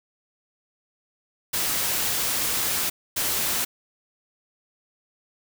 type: noise bursts at uneven times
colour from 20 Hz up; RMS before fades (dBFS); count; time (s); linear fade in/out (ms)
white; -25; 2; 1.53-2.9 / 3.16-3.65; 10
effects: none